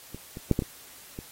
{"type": "clicks", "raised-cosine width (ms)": 3, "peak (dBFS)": [-25, -24, -7, -11, -19, -23], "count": 6, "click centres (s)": [0.146, 0.371, 0.513, 0.591, 0.622, 1.189], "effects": ["white hiss -49 dBFS RMS until 1.31 s", "AAC 48 kbps"]}